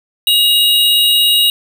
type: tone pair together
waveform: square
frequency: 2858 / 3815 Hz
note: F7 / A#7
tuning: +39 / +39 cents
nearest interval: perfect fourth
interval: 500 cents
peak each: -12 dBFS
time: 0.27-1.5 s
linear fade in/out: 2 ms
effects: none